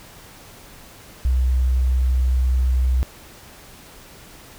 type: tone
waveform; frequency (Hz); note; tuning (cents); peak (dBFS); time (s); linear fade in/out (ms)
sine; 63.6; C2; -48; -15; 1.25-3.03; 0
effects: pink hiss -44 dBFS RMS until 4.58 s